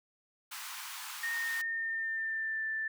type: high-pass noise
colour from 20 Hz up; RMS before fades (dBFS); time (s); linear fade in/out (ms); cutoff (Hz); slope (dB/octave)
pink; -43; 0.51-1.62; 10; 900; 48
type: tone with pitch glide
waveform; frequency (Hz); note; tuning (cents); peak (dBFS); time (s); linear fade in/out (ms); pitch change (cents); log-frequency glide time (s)
sine; 1846 to 1767.7; A#6 to A6; -17 to +8; -32; 1.23-2.88; 5; -75; 1.34-2.65
effects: none